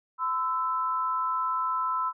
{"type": "tone pair together", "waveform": "sine", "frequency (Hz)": [1017.5, 1318.5], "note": ["C6", "E6"], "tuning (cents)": [-49, 0], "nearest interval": "major third", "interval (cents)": 449, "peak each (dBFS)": -28, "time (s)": [0.18, 2.13], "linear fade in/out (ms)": 50, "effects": []}